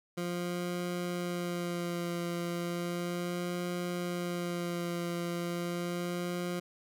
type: tone with vibrato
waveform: 20% pulse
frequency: 174.61 Hz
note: F3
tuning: in tune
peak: -28 dBFS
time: 0.17-6.6 s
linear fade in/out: 10 ms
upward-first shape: sine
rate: 0.35 Hz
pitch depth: 21 cents each way
effects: none